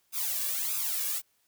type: noise with flanger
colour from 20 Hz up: blue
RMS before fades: -31 dBFS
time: 0.12-1.22 s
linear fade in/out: 50 ms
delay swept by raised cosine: 0.8 to 1.8 ms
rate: 1.6 Hz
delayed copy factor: +0.9
effects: white hiss -71 dBFS RMS until 1.47 s